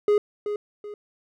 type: tone with echo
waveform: triangle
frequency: 415.3 Hz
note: G#4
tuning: in tune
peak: -14 dBFS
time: 0.08-0.18 s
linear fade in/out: 2 ms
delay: 380 ms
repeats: 2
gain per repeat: -9 dB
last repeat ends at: 0.94 s
effects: none